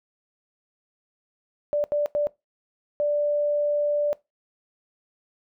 sine tone bursts at uneven times, 587.3 Hz, D5, in tune, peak -20 dBFS, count 4, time 1.73-1.84 / 1.92-2.06 / 2.15-2.27 / 3-4.13 s, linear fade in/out 0 ms, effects noise-tail reverb RT60 0.2 s tail -21 dB re dry

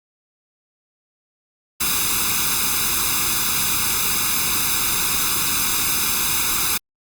white noise with comb filter, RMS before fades -20 dBFS, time 1.8-6.78 s, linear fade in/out 10 ms, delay 0.8 ms, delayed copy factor +0.85, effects Opus 48 kbps

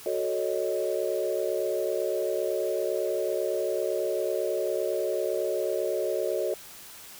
sine chord, D# half-diminished seventh, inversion first, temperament equal, 370 / 440 / 554.4 / 622.3 Hz, F#4 / A4 / C#5 / D#5, 0 / 0 / 0 / 0 cents, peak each -31 dBFS, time 0.06-6.54 s, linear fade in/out 2 ms, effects white hiss -46 dBFS RMS until 7.19 s

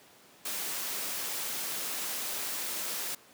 white noise, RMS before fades -35 dBFS, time 0.45-3.15 s, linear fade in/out 5 ms, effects pink hiss -57 dBFS RMS until 3.33 s + high-pass 200 Hz 12 dB/octave

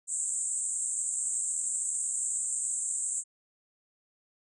white band-pass noise, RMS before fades -32 dBFS, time 0.07-3.24 s, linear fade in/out 50 ms, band 7300 to 8600 Hz, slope 96 dB/octave, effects none

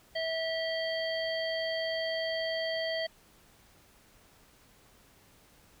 harmonic tone with a mistuned harmonic, 650 Hz, E5, 24 cents flat, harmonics 1 / 3 / 5 / 7, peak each -32 / -37 / -39 / -40 dBFS, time 0.15-3.07 s, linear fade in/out 10 ms, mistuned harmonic 5, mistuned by -26 cents, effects pink hiss -61 dBFS RMS until 5.8 s

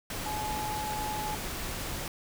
sine tone in noise, 850 Hz, G#5, 40 cents sharp, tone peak -33 dBFS, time 0.26-1.35 s, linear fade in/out 2 ms, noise pink, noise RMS -36 dBFS, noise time 0.1-2.08 s, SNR 0 dB, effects none

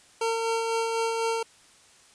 25% pulse tone with tremolo, 455 Hz, A#4, 42 cents flat, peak -20 dBFS, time 0.21-1.43 s, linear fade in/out 5 ms, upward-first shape sine, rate 4 Hz, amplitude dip 30%, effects white hiss -56 dBFS RMS until 2.14 s + resampled to 22050 Hz

